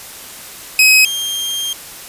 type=tone pair in turn; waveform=sawtooth; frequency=2539 / 3199 Hz; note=D#7 / G7; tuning=+34 / +34 cents; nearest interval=major third; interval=400 cents; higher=second; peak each=-3 / -15 dBFS; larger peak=first; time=0.79-1.05 / 1.05-1.73 s; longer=second; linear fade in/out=2 ms; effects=white hiss -33 dBFS RMS until 2.08 s + resampled to 32000 Hz